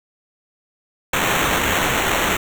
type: noise with sample-and-hold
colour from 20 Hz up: white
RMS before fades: -19 dBFS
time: 1.13-2.37 s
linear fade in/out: 5 ms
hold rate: 4900 Hz
effects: none